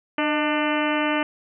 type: harmonic tone with a mistuned harmonic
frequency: 298.3 Hz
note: D4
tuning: 27 cents sharp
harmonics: 1 / 2 / 3 / 4 / 5 / 6 / 7 / 8 / 9 / 10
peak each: -24 / -27 / -29 / -30 / -31 / -32 / -32 / -33 / -34 / -34 dBFS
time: 0.18-1.23 s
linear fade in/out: 2 ms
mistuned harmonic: 2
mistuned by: +49 cents
effects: none